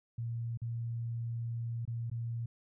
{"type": "tone with dropouts", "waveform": "sine", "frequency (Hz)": 116.6, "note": "A#2", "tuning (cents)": 1, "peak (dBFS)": -34, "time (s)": [0.18, 2.46], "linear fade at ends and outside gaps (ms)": 5, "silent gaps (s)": [[0.574, 0.617], [1.853, 1.876], [2.1, 2.114]], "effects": []}